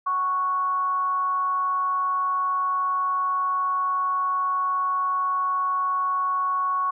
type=tone with frequency modulation; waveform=sine; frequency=1108.7 Hz; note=C#6; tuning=in tune; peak=-21 dBFS; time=0.06-6.91 s; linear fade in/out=10 ms; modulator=361 Hz; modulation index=0.23; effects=none